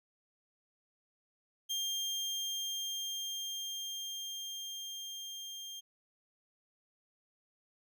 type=tone with level ramp; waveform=30% pulse; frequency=3200 Hz; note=G7; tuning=35 cents sharp; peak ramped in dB=-30 to -40 dBFS; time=1.69-5.81 s; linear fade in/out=20 ms; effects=none